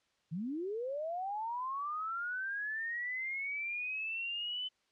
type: linear sweep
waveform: sine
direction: up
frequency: 146.83 to 3040 Hz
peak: -35 dBFS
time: 0.31-4.69 s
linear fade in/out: 20 ms
effects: white hiss -75 dBFS RMS until 4.91 s + low-pass 5000 Hz 12 dB/octave